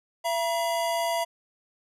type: tone pair together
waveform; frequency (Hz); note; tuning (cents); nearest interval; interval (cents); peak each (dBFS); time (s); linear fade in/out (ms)
square; 674.4 / 957; E5 / A#5; +39 / +45; tritone; 606; -27 / -30; 0.24-1.25; 20
effects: resampled to 32000 Hz